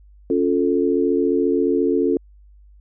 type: chord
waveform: sine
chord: Db augmented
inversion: none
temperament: equal with one note detuned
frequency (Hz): 277.2 / 351.7 / 440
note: Db4 / F4 / A4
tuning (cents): 0 / +12 / 0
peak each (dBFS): -20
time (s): 0.3-2.17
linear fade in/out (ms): 2
effects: added 50 Hz sine -45 dBFS peak until 2.8 s